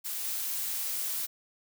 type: noise with level steps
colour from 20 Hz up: blue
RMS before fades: -35 / -33 dBFS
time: 0.04-1.27 s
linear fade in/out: 20 ms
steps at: 0.24 s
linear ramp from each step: 10 ms
effects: none